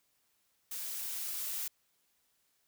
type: noise with level ramp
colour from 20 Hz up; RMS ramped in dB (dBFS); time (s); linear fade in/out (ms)
blue; -40 to -37; 0.71-1.68; 5
effects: white hiss -75 dBFS RMS until 2.67 s